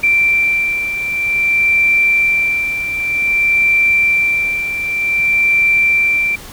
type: beating tone pair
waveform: sine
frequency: 2349 / 2349.53 Hz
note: D7 / D7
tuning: 0 / 0 cents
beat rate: 0.53 Hz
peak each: -19 / -12 dBFS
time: 0.03-6.36 s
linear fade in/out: 10 ms
effects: pink hiss -34 dBFS RMS until 6.52 s